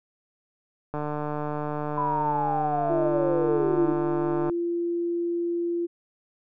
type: click train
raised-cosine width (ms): 1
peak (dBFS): -17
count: 531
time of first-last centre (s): 0.94-4.497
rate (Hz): 149
type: linear sweep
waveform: sine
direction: down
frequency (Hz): 1008 to 301.9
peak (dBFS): -24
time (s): 1.97-3.93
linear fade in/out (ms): 10
type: tone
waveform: sine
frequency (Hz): 343.3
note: F4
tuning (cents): -30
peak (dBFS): -24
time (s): 2.89-5.87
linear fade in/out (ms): 20
effects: none